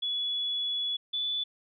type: tone pair in turn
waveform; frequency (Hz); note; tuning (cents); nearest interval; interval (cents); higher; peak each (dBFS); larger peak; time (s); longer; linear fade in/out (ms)
sine; 3400 / 3471; G#7 / A7; +40 / -24; unison; 36; second; -28; neither; 0.02-0.97 / 1.13-1.44; first; 10
effects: none